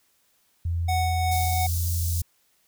sine tone, 84.8 Hz, E2, 50 cents sharp, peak -23 dBFS, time 0.65-2.22 s, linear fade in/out 5 ms
square tone with tremolo, 740 Hz, F#5, in tune, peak -24 dBFS, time 0.88-1.67 s, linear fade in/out 10 ms, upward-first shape sine, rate 2.8 Hz, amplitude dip 30%
white high-pass noise, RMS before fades -33 dBFS, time 1.31-2.22 s, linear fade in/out 10 ms, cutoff 4700 Hz, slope 24 dB/octave
effects white hiss -66 dBFS RMS until 2.67 s

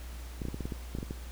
clicks, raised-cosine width 3 ms, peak -23 dBFS, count 11, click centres 0.418 / 0.453 / 0.485 / 0.544 / 0.607 / 0.655 / 0.722 / 0.951 / 0.986 / 1.029 / 1.109 s, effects added 60 Hz sine -40 dBFS peak until 1.31 s + pink hiss -51 dBFS RMS until 1.31 s

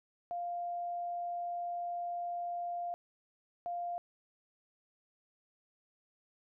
sine tone bursts at uneven times, 698.5 Hz, F5, in tune, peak -35 dBFS, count 2, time 0.31-2.94 / 3.66-3.98 s, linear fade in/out 0 ms, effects none

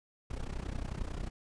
brown noise with amplitude modulation, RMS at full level -34 dBFS, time 0.3-1.3 s, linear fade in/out 10 ms, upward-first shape sine, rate 31.1 Hz, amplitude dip 85%, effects resampled to 22050 Hz

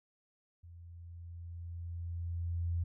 sine tone with level ramp, 85.4 Hz, F2, 38 cents flat, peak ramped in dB -50 to -30 dBFS, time 0.63-2.84 s, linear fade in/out 10 ms, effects none

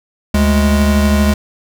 square tone pair together, 73.43 / 207.7 Hz, D2 / G#3, 0 / 0 cents, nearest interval octave + tritone, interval 1800 cents, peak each -13 dBFS, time 0.34-1.34 s, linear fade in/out 5 ms, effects none

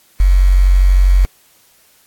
sine tone with quantisation, 46.25 Hz, F#1, in tune, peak -6 dBFS, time 0.2-1.25 s, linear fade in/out 0 ms, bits 5, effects white hiss -51 dBFS RMS until 2.06 s + AAC 64 kbps

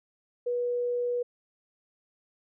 sine tone, 486.3 Hz, B4, 27 cents flat, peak -26 dBFS, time 0.46-1.23 s, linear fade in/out 10 ms, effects none

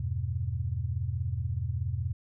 sine chord, E minor, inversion none, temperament just, 82.41 / 98.89 / 123.61 Hz, E2 / G2 / B2, 0 / +16 / +2 cents, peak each -33 dBFS, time 0-2.13 s, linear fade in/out 5 ms, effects none

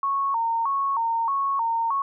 sine tone with vibrato, 1006 Hz, B5, 32 cents sharp, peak -21 dBFS, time 0.03-2.02 s, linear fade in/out 2 ms, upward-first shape square, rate 1.6 Hz, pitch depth 160 cents each way, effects none

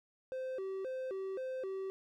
triangle tone with vibrato, 446.3 Hz, A4, 25 cents sharp, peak -35 dBFS, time 0.32-1.9 s, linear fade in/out 0 ms, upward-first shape square, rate 1.9 Hz, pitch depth 260 cents each way, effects none

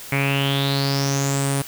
sawtooth tone with low-pass filter sweep, 138.59 Hz, C#3, in tune, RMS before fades -21 dBFS, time 0.12-1.62 s, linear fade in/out 5 ms, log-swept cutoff 2200 to 10000 Hz, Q 8.3, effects white hiss -37 dBFS RMS until 1.67 s

